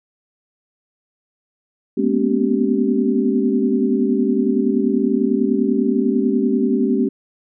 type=tone cluster; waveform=sine; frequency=210 / 239.3 / 250 / 279.6 / 386.1 Hz; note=G#3 / A#3 / B3 / C#4 / G4; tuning=+19 / +46 / +21 / +15 / -26 cents; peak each=-21 dBFS; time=1.97-7.09 s; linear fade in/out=10 ms; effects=none